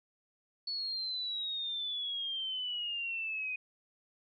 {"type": "exponential sweep", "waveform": "sine", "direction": "down", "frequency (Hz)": [4435, 2489], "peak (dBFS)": -34, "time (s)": [0.67, 3.56], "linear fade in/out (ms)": 5, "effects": []}